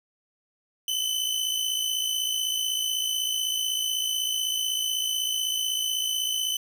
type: tone pair together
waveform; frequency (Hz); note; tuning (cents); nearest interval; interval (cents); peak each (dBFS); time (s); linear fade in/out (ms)
sawtooth; 2997 / 3053; F#7 / G7; +22 / -46; unison; 32; -25; 0.88-6.57; 2
effects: none